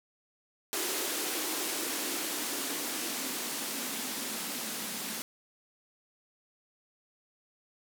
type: noise with band-pass filter sweep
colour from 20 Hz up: violet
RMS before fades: -35 dBFS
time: 0.73-5.22 s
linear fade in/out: 0 ms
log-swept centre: 350 to 210 Hz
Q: 4.5
effects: none